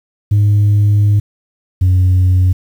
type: tone pair in turn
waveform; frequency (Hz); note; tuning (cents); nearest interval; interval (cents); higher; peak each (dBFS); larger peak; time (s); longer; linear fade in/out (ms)
sine; 103.2 / 91.94; G#2 / F#2; -10 / -10; major second; 200; first; -5; neither; 0.31-1.2 / 1.81-2.53; first; 10
effects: tanh soft clip ceiling -6 dBFS + 7-bit